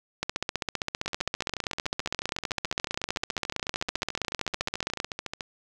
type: two click trains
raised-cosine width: 0.2 ms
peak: -10 / -15 dBFS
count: 74 / 61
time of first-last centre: 0.23-5.001 / 1.06-5.408 s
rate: 15.3 / 13.8 Hz
effects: none